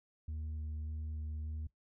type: tone with vibrato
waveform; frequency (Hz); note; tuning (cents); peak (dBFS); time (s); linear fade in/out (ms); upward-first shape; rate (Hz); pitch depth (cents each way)
sine; 77.3; D#2; -11; -35; 0.28-1.67; 5; square; 1.7; 9
effects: noise-tail reverb RT60 0.1 s tail -20 dB re dry + tanh soft clip ceiling -37 dBFS